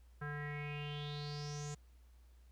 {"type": "tone with low-pass filter sweep", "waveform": "square", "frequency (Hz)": 146.83, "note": "D3", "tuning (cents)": 0, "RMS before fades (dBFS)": -43, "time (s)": [0.21, 1.75], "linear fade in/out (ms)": 10, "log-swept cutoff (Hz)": [1500, 7200], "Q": 7.3, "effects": ["added 60 Hz sine -59 dBFS peak until 2.51 s", "pink hiss -75 dBFS RMS until 2.51 s"]}